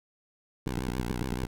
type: tone with vibrato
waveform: 10% pulse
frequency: 61.7 Hz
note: B1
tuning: 1 cent flat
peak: -23 dBFS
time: 0.66-1.47 s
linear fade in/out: 10 ms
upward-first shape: triangle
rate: 7.1 Hz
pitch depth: 150 cents each way
type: click train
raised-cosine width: 3 ms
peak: -18 dBFS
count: 8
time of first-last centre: 0.67-1.437 s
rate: 9.13 Hz
effects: none